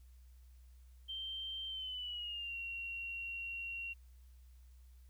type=tone with pitch glide; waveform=sine; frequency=3136 to 2746 Hz; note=G7 to F7; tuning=0 to -30 cents; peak=-40 dBFS; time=1.08-3.94 s; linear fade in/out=20 ms; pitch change=-230 cents; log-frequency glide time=1.67-2.56 s; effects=added 62 Hz sine -56 dBFS peak until 5.09 s + white hiss -75 dBFS RMS until 5.09 s